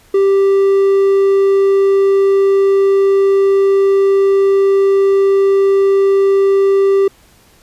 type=tone; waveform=triangle; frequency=392.3 Hz; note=G4; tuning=1 cent sharp; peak=-6 dBFS; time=0.14-7.08 s; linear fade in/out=5 ms; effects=pink hiss -48 dBFS RMS until 7.62 s + resampled to 32000 Hz